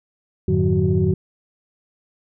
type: tone cluster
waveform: sine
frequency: 89.3 / 105.6 / 149.9 / 182 / 373.4 Hz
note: F2 / G#2 / D3 / F#3 / F#4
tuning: +39 / +29 / +36 / -28 / +16 cents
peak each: -21 dBFS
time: 0.48-1.14 s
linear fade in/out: 5 ms
effects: tanh soft clip ceiling -6 dBFS

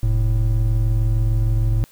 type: tone pair together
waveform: triangle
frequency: 43.25 / 110 Hz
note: F1 / A2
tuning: -16 / 0 cents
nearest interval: octave + major third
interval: 1616 cents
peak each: -16 dBFS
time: 0.03-1.84 s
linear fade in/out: 0 ms
effects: white hiss -52 dBFS RMS until 1.91 s

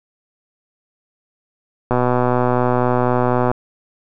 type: click train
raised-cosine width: 1 ms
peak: -3 dBFS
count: 200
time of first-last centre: 1.91-3.515 s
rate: 124 Hz
effects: none

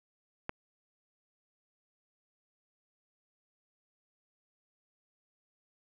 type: click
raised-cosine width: 0.5 ms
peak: -19 dBFS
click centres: 0.494 s
effects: none

